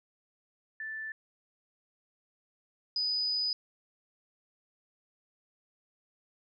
sine tone pair in turn, 1760 / 4978 Hz, A6 / D#8, 0 / 0 cents, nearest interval octave + tritone, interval 1800 cents, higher second, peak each -36 / -28 dBFS, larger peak second, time 0.8-1.12 / 2.96-3.53 s, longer second, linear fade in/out 2 ms, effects none

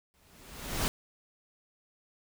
pink noise with exponential growth, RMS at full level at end -28 dBFS, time 0.14-0.88 s, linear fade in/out 0 ms, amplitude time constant 160 ms, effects none

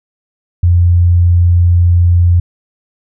sine tone, 87.31 Hz, F2, in tune, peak -5 dBFS, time 0.63-2.4 s, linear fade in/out 5 ms, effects none

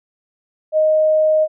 sine tone, 622.3 Hz, D#5, in tune, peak -11 dBFS, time 0.72-1.48 s, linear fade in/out 50 ms, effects none

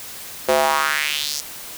square tone with high-pass filter sweep, 73.42 Hz, D2, in tune, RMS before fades -20 dBFS, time 0.48-1.41 s, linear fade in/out 10 ms, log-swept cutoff 480 to 6000 Hz, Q 2.8, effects white hiss -35 dBFS RMS until 1.77 s

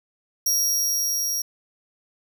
sawtooth tone with level ramp, 5650 Hz, F8, 19 cents sharp, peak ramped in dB -16 to -21 dBFS, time 0.46-1.42 s, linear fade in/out 5 ms, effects none

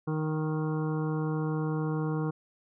harmonic tone with a mistuned harmonic, 155.56 Hz, D#3, in tune, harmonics 1 / 2 / 3 / 5 / 6 / 7 / 8 / 9, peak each -29 / -34 / -36 / -44 / -47 / -43 / -50 / -47 dBFS, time 0.07-2.31 s, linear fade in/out 10 ms, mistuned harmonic 6, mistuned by +16 cents, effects none

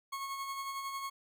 40% pulse tone with tremolo, 1095 Hz, C#6, 22 cents flat, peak -35 dBFS, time 0.12-1.1 s, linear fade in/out 10 ms, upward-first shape sine, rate 11 Hz, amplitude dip 40%, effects none

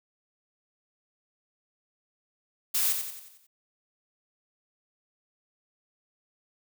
blue noise with echo, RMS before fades -26 dBFS, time 2.74-2.93 s, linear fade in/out 10 ms, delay 90 ms, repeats 6, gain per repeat -6 dB, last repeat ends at 3.47 s, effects none

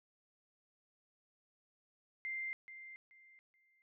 sine tone with echo, 2093 Hz, C7, in tune, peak -38 dBFS, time 2.25-2.53 s, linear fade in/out 0 ms, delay 430 ms, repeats 3, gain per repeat -11 dB, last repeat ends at 3.82 s, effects none

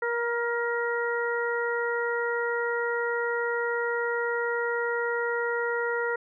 harmonic tone with a mistuned harmonic, 473.4 Hz, A#4, 27 cents sharp, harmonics 1 / 2 / 3 / 4, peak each -28 / -34 / -31 / -33 dBFS, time 0.02-6.16 s, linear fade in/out 5 ms, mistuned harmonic 3, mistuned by -21 cents, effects none

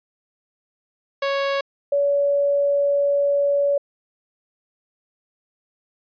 sawtooth / sine tone pair in turn, 554.4 / 567.7 Hz, C#5 / C#5, 0 / +41 cents, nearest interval unison, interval 41 cents, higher second, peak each -16 dBFS, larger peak neither, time 1.22-1.61 / 1.92-3.78 s, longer second, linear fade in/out 5 ms, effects resampled to 11025 Hz

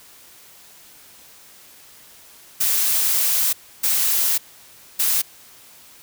blue noise bursts at uneven times, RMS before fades -19 dBFS, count 3, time 2.6-3.53 / 3.83-4.38 / 4.99-5.22 s, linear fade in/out 10 ms, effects white hiss -47 dBFS RMS until 6.02 s

